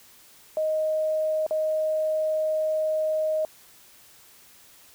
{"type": "tone with dropouts", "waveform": "sine", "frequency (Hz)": 624, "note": "D#5", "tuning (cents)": 5, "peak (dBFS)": -22, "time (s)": [0.57, 3.45], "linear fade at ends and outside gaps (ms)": 1, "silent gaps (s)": [1.465, 1.509], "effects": ["white hiss -53 dBFS RMS until 4.94 s"]}